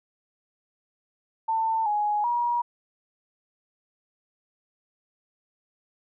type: tone with pitch steps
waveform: sine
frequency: 894 / 835 / 956 Hz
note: A5 / G#5 / A#5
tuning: +27 / +9 / +43 cents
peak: -22 dBFS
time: 1.48-2.62 s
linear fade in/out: 10 ms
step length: 380 ms
effects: none